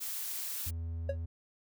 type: noise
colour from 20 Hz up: blue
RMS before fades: -38 dBFS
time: 0-0.71 s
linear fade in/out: 20 ms
type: tone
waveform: triangle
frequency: 82.8 Hz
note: E2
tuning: 8 cents sharp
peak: -33 dBFS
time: 0.66-1.26 s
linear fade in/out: 10 ms
type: tone with exponential decay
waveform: triangle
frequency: 554 Hz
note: C#5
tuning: 1 cent flat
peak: -25 dBFS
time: 1.09-1.18 s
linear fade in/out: 5 ms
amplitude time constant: 18 ms
effects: none